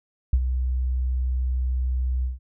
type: tone with ADSR envelope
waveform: sine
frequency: 63.3 Hz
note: B1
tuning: 43 cents sharp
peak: -13 dBFS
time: 0.33-2.39 s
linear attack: 4 ms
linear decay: 55 ms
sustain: -8 dB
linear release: 150 ms
effects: none